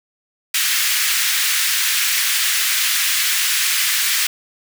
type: high-pass noise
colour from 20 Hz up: pink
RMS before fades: -18 dBFS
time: 0.54-4.27 s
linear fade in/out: 5 ms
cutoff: 1700 Hz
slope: 24 dB/octave
effects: none